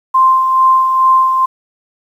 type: tone with tremolo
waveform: sine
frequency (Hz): 1046.5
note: C6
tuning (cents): 0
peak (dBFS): -5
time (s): 0.14-1.46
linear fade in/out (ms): 10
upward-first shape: sine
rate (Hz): 2.3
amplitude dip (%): 45
effects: 7-bit